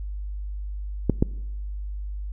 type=clicks; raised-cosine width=3 ms; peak=-5 dBFS; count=2; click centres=1.097 / 1.225 s; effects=noise-tail reverb RT60 1.0 s tail -23 dB re dry + added 50 Hz sine -29 dBFS peak until 2.32 s